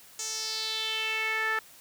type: tone with band-pass filter sweep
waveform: sawtooth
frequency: 440 Hz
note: A4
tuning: in tune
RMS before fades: -31 dBFS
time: 0.19-1.59 s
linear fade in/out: 2 ms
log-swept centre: 6700 to 1600 Hz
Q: 3.9
effects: white hiss -53 dBFS RMS until 1.8 s